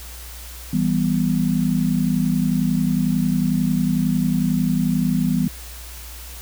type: chord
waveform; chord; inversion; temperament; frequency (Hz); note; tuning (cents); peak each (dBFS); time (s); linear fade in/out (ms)
sine; E minor; none; equal; 164.81 / 196 / 246.9; E3 / G3 / B3; 0 / 0 / 0; -21; 0.73-5.48; 5
effects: added 60 Hz sine -36 dBFS peak until 6.41 s + white hiss -39 dBFS RMS until 6.41 s